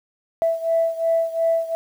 sine beating tone pair, 659.3 / 662.1 Hz, E5 / E5, 0 / +7 cents, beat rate 2.8 Hz, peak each -19 / -22 dBFS, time 0.42-1.75 s, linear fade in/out 0 ms, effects tanh soft clip ceiling -10 dBFS + 8-bit

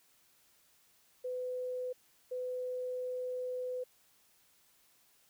sine tone bursts at uneven times, 503 Hz, B4, 32 cents sharp, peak -35 dBFS, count 2, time 1.24-1.93 / 2.31-3.84 s, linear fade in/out 10 ms, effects white hiss -68 dBFS RMS until 5.29 s

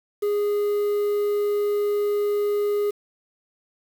triangle tone with quantisation, 412.4 Hz, G#4, 12 cents flat, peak -18 dBFS, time 0.22-2.91 s, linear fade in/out 10 ms, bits 7, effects none

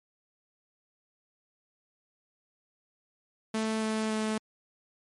sawtooth tone with pitch steps, 220 / 218.6 / 217.2 Hz, A3 / A3 / A3, 0 / -11 / -22 cents, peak -24 dBFS, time 3.54-4.38 s, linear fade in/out 5 ms, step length 280 ms, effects MP3 48 kbps

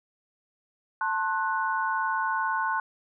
sine chord, F# diminished, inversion first, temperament just, 888 / 1065.6 / 1480 Hz, A5 / C6 / F#6, +16 / +31 / 0 cents, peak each -29 dBFS, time 1.01-2.8 s, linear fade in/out 2 ms, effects none

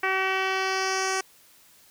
10% pulse tone with low-pass filter sweep, 380.7 Hz, F#4, 49 cents sharp, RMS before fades -26 dBFS, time 0.03-1.21 s, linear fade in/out 5 ms, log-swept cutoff 2200 to 7700 Hz, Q 2.1, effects white hiss -56 dBFS RMS until 1.9 s

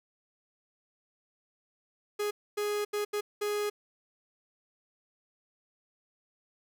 45% pulse tone bursts at uneven times, 415.3 Hz, G#4, in tune, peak -29 dBFS, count 5, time 2.19-2.31 / 2.57-2.85 / 2.93-3.05 / 3.13-3.21 / 3.41-3.7 s, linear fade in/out 10 ms, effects none

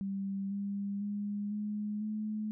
sine tone with pitch steps, 196 / 200.3 / 204.8 / 209.3 / 214 Hz, G3 / G3 / G#3 / G#3 / A3, 0 / +38 / -24 / +14 / -48 cents, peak -33 dBFS, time 0.01-2.51 s, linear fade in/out 0 ms, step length 500 ms, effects none

